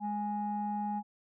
sine tone pair together, 207.7 / 830.8 Hz, G#3 / G#5, 0 / 0 cents, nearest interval 2 octaves, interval 2400 cents, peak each -34 / -33 dBFS, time 0-1.03 s, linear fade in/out 50 ms, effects tanh soft clip ceiling -25 dBFS

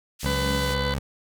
white band-pass noise, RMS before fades -38 dBFS, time 0.19-0.75 s, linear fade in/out 20 ms, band 2400 to 8400 Hz, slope 12 dB/octave
20% pulse tone with vibrato, 69.3 Hz, C#2, in tune, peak -21 dBFS, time 0.23-0.99 s, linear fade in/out 5 ms, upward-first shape sine, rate 3.4 Hz, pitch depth 21 cents each way
sine chord, F# suspended second, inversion none, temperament equal with one note detuned, 183.93 / 207.7 / 277.2 Hz, F#3 / G#3 / C#4, -10 / 0 / 0 cents, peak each -35 / -31 / -33 dBFS, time 0.26-0.71 s, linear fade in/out 0 ms
harmonic tone, 501 Hz, B4, 25 cents sharp, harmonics 1 / 2 / 3 / 4 / 6 / 7 / 8 / 9, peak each -29 / -32 / -34 / -35 / -37 / -37 / -38 / -39 dBFS, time 0.26-0.94 s, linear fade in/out 0 ms
effects none

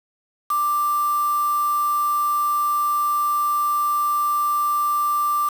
sine tone with quantisation, 1180 Hz, D6, 8 cents sharp, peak -18 dBFS, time 0.5-5.49 s, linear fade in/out 5 ms, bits 5, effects none

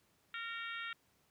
harmonic tone with a mistuned harmonic, 461.5 Hz, A#4, 17 cents flat, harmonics 3 / 4 / 5 / 6 / 7 / 8, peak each -44 / -46 / -48 / -50 / -51 / -52 dBFS, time 0.34-0.93 s, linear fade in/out 2 ms, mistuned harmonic 5, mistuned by -20 cents, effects pink hiss -73 dBFS RMS until 1.3 s + high-pass 80 Hz 12 dB/octave

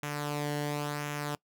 sawtooth tone with flanger, 146.83 Hz, D3, in tune, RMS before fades -34 dBFS, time 0.03-1.35 s, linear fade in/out 2 ms, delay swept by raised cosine 0.22 to 0.82 ms, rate 0.94 Hz, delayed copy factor -0.55, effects noise-tail reverb RT60 0.1 s tail -23 dB re dry

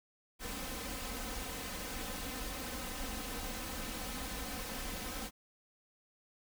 pink noise with comb filter, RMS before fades -41 dBFS, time 0.39-5.31 s, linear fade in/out 50 ms, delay 3.9 ms, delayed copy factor +0.75, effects none

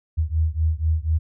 sine beating tone pair, 77.78 / 81.88 Hz, D#2 / E2, 0 / -11 cents, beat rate 4.1 Hz, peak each -21 / -22 dBFS, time 0.17-1.19 s, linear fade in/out 20 ms, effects none

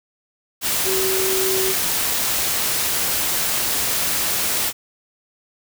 sine tone in noise, 380.1 Hz, F#4, 47 cents sharp, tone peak -21 dBFS, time 0.84-1.75 s, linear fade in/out 50 ms, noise white, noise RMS -21 dBFS, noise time 0.61-4.73 s, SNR -3 dB, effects none

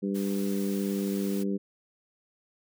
harmonic tone, 99 Hz, G2, 18 cents sharp, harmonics 2 / 3 / 4 / 5, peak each -28 / -34 / -34 / -40 dBFS, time 0.02-1.58 s, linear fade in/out 20 ms
white noise, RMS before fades -44 dBFS, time 0.14-1.44 s, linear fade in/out 20 ms
effects none

